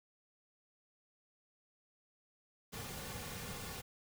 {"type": "noise with comb filter", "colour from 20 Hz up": "pink", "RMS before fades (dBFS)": -45, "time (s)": [2.72, 3.82], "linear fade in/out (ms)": 20, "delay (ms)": 3.1, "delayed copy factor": -0.55, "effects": []}